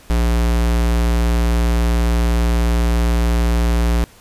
square tone, 58.27 Hz, A#1, in tune, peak -14 dBFS, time 0.1-4.04 s, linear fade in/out 0 ms, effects pink hiss -46 dBFS RMS until 4.2 s + resampled to 32000 Hz

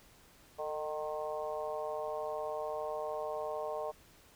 harmonic tone with a mistuned harmonic, 153.2 Hz, D#3, 27 cents flat, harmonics 3 / 4 / 5 / 6 / 7, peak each -41 / -38 / -43 / -46 / -45 dBFS, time 0.58-3.92 s, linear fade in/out 20 ms, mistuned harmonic 3, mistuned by -36 cents, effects pink hiss -61 dBFS RMS until 4.35 s

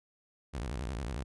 sawtooth tone with vibrato, 61.74 Hz, B1, in tune, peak -31 dBFS, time 0.53-1.24 s, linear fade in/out 20 ms, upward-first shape square, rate 11 Hz, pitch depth 240 cents each way, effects resampled to 24000 Hz

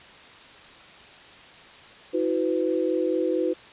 sine tone cluster, 322.1 / 366.5 / 502 Hz, E4 / F#4 / B4, -40 / -16 / +28 cents, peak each -26 dBFS, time 2.13-3.54 s, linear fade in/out 20 ms, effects white hiss -47 dBFS RMS until 3.72 s + resampled to 8000 Hz

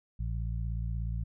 harmonic tone, 56.7 Hz, A#1, 47 cents flat, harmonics 1 / 2 / 3, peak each -32 / -36 / -43 dBFS, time 0.19-1.24 s, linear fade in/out 10 ms, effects none

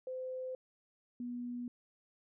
sine tone pair in turn, 514 / 243.4 Hz, C5 / B3, -31 / -25 cents, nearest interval octave + minor second, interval 1294 cents, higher first, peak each -38 / -38 dBFS, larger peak neither, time 0.07-0.55 / 1.2-1.68 s, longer neither, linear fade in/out 2 ms, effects none

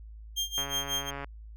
30% pulse tone with tremolo, 3200 Hz, G7, 35 cents sharp, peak -24 dBFS, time 0.36-1.11 s, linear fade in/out 20 ms, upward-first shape sine, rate 5.5 Hz, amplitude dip 90%
click train, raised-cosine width 0.5 ms, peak -23 dBFS, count 94, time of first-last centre 0.58-1.244 s, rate 140 Hz
effects added 54 Hz sine -43 dBFS peak until 1.56 s

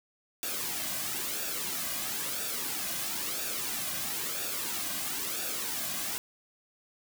white noise with flanger, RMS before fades -34 dBFS, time 0.43-6.18 s, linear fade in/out 0 ms, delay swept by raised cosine 0.96 to 2.26 ms, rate 1 Hz, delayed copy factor -0.6, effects none

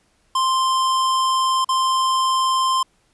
square tone with dropouts, 1046.5 Hz, C6, in tune, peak -17 dBFS, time 0.35-2.83 s, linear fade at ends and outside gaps 5 ms, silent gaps 1.646-1.689 s, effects pink hiss -62 dBFS RMS until 3.13 s + resampled to 24000 Hz

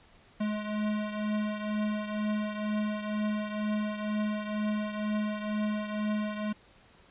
square beating tone pair, 211 / 213.1 Hz, G#3 / G#3, +28 / +45 cents, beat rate 2.1 Hz, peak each -31 / -37 dBFS, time 0.4-6.53 s, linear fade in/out 10 ms, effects pink hiss -59 dBFS RMS until 7.1 s + resampled to 8000 Hz

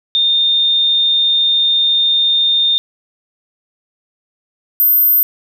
sine tone pair in turn, 3637 / 13625 Hz, A#7 / G#9, -43 / +43 cents, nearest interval octave + major seventh, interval 2286 cents, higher second, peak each -10 / -8 dBFS, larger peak second, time 0.15-2.78 / 4.8-5.23 s, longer first, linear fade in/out 0 ms, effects none

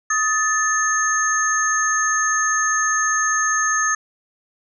sine tone cluster, 1256 / 1755 / 6420 Hz, D#6 / A6 / G8, +16 / -5 / +40 cents, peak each -21 dBFS, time 0.1-3.95 s, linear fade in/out 5 ms, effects none

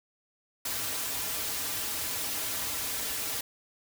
white noise with comb filter, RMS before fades -33 dBFS, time 0.65-3.41 s, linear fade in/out 5 ms, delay 5.5 ms, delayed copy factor -0.75, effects none

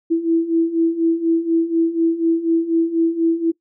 sine beating tone pair, 327.9 / 332 Hz, E4 / E4, -9 / +12 cents, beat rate 4.1 Hz, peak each -20 / -16 dBFS, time 0.1-3.52 s, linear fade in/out 20 ms, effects noise-tail reverb RT60 0.1 s tail -21 dB re dry

